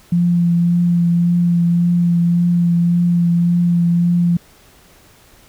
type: tone with vibrato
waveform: sine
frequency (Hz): 172.7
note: F3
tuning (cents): -19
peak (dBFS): -11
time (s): 0.12-4.37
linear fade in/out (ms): 5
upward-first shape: triangle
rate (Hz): 1.8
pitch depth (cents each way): 18
effects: pink hiss -48 dBFS RMS until 5.48 s